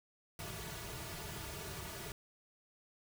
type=noise with comb filter; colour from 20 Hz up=pink; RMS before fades=-45 dBFS; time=0.39-2.12 s; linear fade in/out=2 ms; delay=3.8 ms; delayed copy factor=-0.8; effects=none